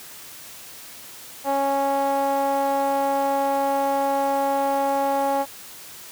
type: tone with band-pass filter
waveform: sawtooth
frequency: 276.3 Hz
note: C#4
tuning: 6 cents flat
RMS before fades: -22 dBFS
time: 1.44-5.46 s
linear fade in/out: 50 ms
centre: 730 Hz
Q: 5.5
effects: white hiss -41 dBFS RMS until 6.11 s + high-pass 60 Hz 12 dB/octave